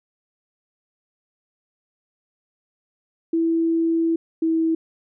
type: tone pair in turn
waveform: sine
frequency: 329.6 / 324.7 Hz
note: E4 / E4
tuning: 0 / -26 cents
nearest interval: unison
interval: 26 cents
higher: first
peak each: -17 dBFS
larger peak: neither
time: 3.33-4.16 / 4.42-4.75 s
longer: first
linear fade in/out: 5 ms
effects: none